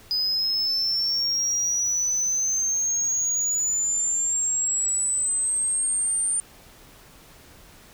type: exponential sweep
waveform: sine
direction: up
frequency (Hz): 4978 to 9010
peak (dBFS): -19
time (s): 0.11-6.4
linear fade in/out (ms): 0
effects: tanh soft clip ceiling -20 dBFS + pink hiss -50 dBFS RMS until 7.93 s